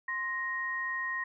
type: tone pair together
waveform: sine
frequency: 1049 / 1871.9 Hz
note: C6 / A#6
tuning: +4 / +7 cents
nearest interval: minor seventh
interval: 1003 cents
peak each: -38 / -32 dBFS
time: 0.08-1.24 s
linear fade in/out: 5 ms
effects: none